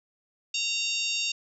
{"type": "harmonic tone with a mistuned harmonic", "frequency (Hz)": 923, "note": "A#5", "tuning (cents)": -17, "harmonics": [3, 4, 5, 6, 7, 8], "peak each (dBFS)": [-30, -32, -34, -36, -37, -38], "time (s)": [0.54, 1.32], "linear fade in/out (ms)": 5, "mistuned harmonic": 7, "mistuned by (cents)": 37, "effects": []}